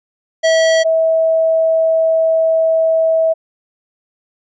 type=tone pair in turn; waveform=square / sine; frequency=648 / 648 Hz; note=E5 / E5; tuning=-30 / -30 cents; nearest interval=unison; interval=0 cents; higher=neither; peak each=-10 / -10 dBFS; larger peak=neither; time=0.43-0.84 / 0.84-3.34 s; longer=second; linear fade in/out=20 ms; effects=resampled to 16000 Hz